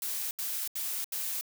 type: noise bursts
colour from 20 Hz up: blue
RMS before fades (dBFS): -34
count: 4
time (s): 0.02-1.411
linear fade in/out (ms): 2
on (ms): 290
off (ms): 77
effects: none